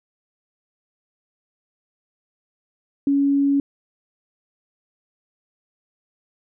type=tone; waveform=sine; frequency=280 Hz; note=C#4; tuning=18 cents sharp; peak=-15 dBFS; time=3.07-3.6 s; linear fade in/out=2 ms; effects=none

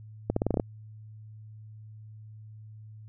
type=accelerating click train; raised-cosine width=2 ms; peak=-12 dBFS; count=8; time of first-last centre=0.3-0.598 s; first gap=64 ms; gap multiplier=0.86; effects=added 108 Hz sine -44 dBFS peak until 3.08 s

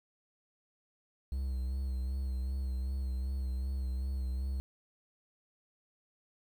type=tone with vibrato; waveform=triangle; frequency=65.41 Hz; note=C2; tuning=in tune; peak=-30 dBFS; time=1.32-4.6 s; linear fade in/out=0 ms; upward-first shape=sine; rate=2.6 Hz; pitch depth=43 cents each way; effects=10-bit

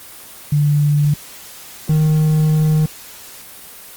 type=tone pair in turn; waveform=sine / triangle; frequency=146.83 / 155.03 Hz; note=D3 / D#3; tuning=0 / -6 cents; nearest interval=minor second; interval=94 cents; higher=second; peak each=-11 / -9 dBFS; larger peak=second; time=0.52-1.14 / 1.89-2.86 s; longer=second; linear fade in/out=5 ms; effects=white hiss -37 dBFS RMS until 3.96 s + Opus 24 kbps

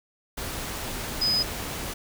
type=tone in noise; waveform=sine; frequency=5010 Hz; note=D#8; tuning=11 cents sharp; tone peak=-21 dBFS; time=1.21-1.43 s; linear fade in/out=10 ms; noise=pink; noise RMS=-33 dBFS; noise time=0.37-1.94 s; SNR=+9 dB; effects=none

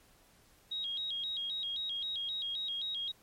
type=tone with vibrato; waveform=sine; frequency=3520 Hz; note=A7; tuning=in tune; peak=-34 dBFS; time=0.71-3.12 s; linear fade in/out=10 ms; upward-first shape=square; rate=3.8 Hz; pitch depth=130 cents each way; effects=pink hiss -64 dBFS RMS until 3.22 s + MP3 64 kbps

